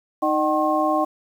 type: tone cluster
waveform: sine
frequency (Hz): 310.6 / 609 / 762 / 1074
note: D#4 / D#5 / G5 / C6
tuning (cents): -3 / -37 / -49 / +45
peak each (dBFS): -23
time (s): 0.22-1.05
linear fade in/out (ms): 10
effects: 8-bit